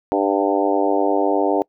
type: harmonic tone with a mistuned harmonic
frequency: 99.5 Hz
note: G2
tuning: 26 cents sharp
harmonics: 3 / 4 / 5 / 6 / 7 / 8 / 9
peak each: -21 / -22 / -23 / -24 / -24 / -25 / -26 dBFS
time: 0.12-1.62 s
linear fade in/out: 0 ms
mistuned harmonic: 8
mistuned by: -25 cents
effects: noise-tail reverb RT60 0.1 s tail -25 dB re dry